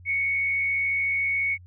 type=tone with frequency modulation; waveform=sine; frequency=2217 Hz; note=C#7; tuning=in tune; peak=-22 dBFS; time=0.05-1.58 s; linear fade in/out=50 ms; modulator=73.8 Hz; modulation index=0.52; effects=added 89 Hz sine -45 dBFS peak until 1.66 s